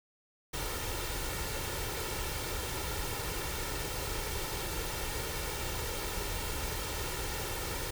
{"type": "noise with comb filter", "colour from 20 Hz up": "pink", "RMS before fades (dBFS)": -36, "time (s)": [0.53, 7.91], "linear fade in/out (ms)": 10, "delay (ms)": 2.2, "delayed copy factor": 0.55, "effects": []}